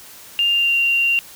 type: tone with pitch glide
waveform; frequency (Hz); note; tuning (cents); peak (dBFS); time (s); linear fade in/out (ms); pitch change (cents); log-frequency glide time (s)
sine; 2800 to 2768; F7 to F7; +4 to -16; -14; 0.39-1.19; 0; -20; 0.52-0.76
effects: white hiss -41 dBFS RMS until 1.35 s